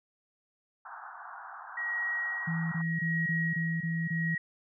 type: band-pass noise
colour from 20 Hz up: white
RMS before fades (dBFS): -45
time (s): 0.85-2.82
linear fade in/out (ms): 5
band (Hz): 710 to 1600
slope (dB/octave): 96
type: tone with tremolo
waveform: sine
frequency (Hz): 1899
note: A#6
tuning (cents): +32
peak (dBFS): -29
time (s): 1.77-4.38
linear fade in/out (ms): 5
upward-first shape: sine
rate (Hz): 0.82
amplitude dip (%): 60
type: tone bursts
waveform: sine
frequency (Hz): 165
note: E3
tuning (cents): +2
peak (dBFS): -29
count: 7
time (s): 2.47-4.352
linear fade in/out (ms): 10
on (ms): 250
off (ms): 22
effects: none